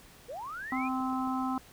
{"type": "linear sweep", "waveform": "sine", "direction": "up", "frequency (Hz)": [443.1, 2514], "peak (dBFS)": -37, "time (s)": [0.28, 0.89], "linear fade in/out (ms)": 20}
{"type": "harmonic tone", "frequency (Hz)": 260, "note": "C4", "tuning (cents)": -11, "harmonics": [1, 3, 4, 5], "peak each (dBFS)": [-31, -36, -37, -38], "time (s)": [0.72, 1.58], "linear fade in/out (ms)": 2}
{"type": "clicks", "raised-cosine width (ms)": 2, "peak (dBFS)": -38, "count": 3, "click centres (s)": [1.004, 1.129, 1.274]}
{"effects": ["pink hiss -55 dBFS RMS until 1.72 s"]}